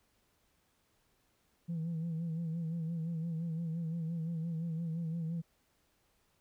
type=tone with vibrato; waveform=sine; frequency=164.81 Hz; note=E3; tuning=in tune; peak=-32 dBFS; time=1.68-5.42 s; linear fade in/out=20 ms; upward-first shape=sine; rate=5.8 Hz; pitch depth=62 cents each way; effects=tanh soft clip ceiling -32 dBFS + pink hiss -74 dBFS RMS until 6.4 s